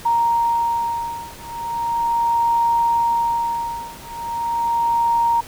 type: beating tone pair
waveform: sine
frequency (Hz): 932.3 / 932.68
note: A#5 / A#5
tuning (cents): 0 / +1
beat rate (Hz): 0.38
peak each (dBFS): -20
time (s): 0.05-5.41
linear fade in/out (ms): 10
effects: pink hiss -39 dBFS RMS until 5.47 s